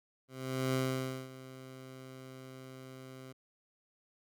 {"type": "tone with ADSR envelope", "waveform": "15% pulse", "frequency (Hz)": 130.81, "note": "C3", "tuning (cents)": 0, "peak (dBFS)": -23, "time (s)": [0.28, 3.33], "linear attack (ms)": 460, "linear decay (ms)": 540, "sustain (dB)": -18, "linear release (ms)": 15, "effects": []}